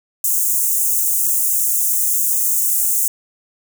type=high-pass noise; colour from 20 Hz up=white; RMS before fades=-17 dBFS; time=0.24-3.08 s; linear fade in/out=2 ms; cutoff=6600 Hz; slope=48 dB/octave; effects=none